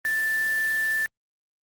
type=tone in noise; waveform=sine; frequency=1764 Hz; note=A6; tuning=4 cents sharp; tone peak=-22 dBFS; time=0.05-1.06 s; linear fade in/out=0 ms; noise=white; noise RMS=-38 dBFS; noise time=0.05-1.06 s; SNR=+13 dB; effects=Opus 24 kbps